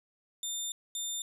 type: tone pair in turn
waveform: 20% pulse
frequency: 3600 / 3600 Hz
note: A7 / A7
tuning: +39 / +39 cents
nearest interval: unison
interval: 0 cents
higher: neither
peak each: -28 dBFS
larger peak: neither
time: 0.43-0.72 / 0.95-1.22 s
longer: first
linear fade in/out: 2 ms
effects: none